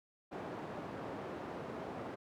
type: band-pass noise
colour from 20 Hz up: white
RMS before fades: -44 dBFS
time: 0.31-2.16 s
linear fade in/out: 20 ms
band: 130 to 690 Hz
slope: 12 dB/octave
effects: none